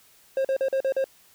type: tone bursts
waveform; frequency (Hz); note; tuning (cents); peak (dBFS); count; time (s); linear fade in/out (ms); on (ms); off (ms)
triangle; 535; C5; +38; -19; 6; 0.37-1.042; 2; 77; 42
effects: white hiss -57 dBFS RMS until 1.34 s